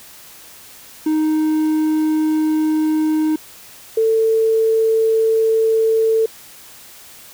triangle / sine tone pair in turn, 311.1 / 445.8 Hz, D#4 / A4, 0 / +23 cents, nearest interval tritone, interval 623 cents, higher second, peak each -12 dBFS, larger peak neither, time 1.06-3.36 / 3.97-6.26 s, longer first, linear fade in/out 5 ms, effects white hiss -41 dBFS RMS until 7.33 s

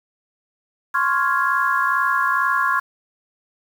sine chord, Db major seventh, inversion third, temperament equal, 1046.5 / 1108.7 / 1396.9 / 1661.2 Hz, C6 / Db6 / F6 / Ab6, 0 / 0 / 0 / 0 cents, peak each -22 dBFS, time 0.94-2.8 s, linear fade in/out 10 ms, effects 7-bit

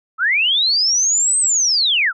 sine linear two-way sweep, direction up then down, 1251 to 8372 to 1251 Hz, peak -13 dBFS, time 0.18-2.13 s, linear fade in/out 50 ms, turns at 1.39 s, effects none

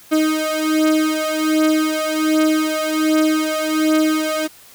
35% pulse beating tone pair, 311.1 / 312.4 Hz, D#4 / D#4, 0 / +7 cents, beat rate 1.3 Hz, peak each -16 / -17 dBFS, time 0.11-4.48 s, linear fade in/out 20 ms, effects white hiss -45 dBFS RMS until 4.74 s

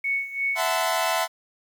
sine tone with tremolo, 2217 Hz, C#7, in tune, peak -21 dBFS, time 0.04-0.68 s, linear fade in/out 5 ms, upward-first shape sine, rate 2.9 Hz, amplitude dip 80%
sawtooth chord, F# half-diminished seventh, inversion third, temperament equal with one note detuned, 659.3 / 740 / 880 / 1022 Hz, E5 / F#5 / A5 / C6, 0 / 0 / 0 / -41 cents, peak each -22 / -24 / -26 / -24 dBFS, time 0.55-1.28 s, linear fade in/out 50 ms
effects 9-bit

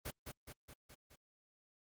pink noise with echo, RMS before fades -43 dBFS, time 0.05-0.11 s, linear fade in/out 10 ms, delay 210 ms, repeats 5, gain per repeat -4 dB, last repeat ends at 1.16 s, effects Opus 32 kbps

